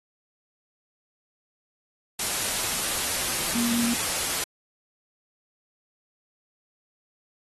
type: tone in noise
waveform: sine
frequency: 236 Hz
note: A#3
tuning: 22 cents sharp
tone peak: -24 dBFS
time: 3.55-3.94 s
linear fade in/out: 5 ms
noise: white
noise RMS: -27 dBFS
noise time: 2.19-4.44 s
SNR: 0 dB
effects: AAC 32 kbps